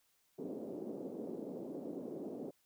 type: band-pass noise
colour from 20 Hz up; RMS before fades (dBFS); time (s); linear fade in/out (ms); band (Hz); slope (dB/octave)
pink; -44; 0.38-2.51; 10; 230 to 490; 24
effects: white hiss -75 dBFS RMS until 2.65 s